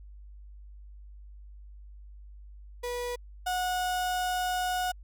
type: tone pair in turn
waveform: 35% pulse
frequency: 487.1 / 729.8 Hz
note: B4 / F#5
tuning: -24 / -24 cents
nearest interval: perfect fifth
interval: 700 cents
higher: second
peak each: -30 / -26 dBFS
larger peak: second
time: 2.83-3.16 / 3.46-4.92 s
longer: second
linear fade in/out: 10 ms
effects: added 50 Hz sine -45 dBFS peak until 5.03 s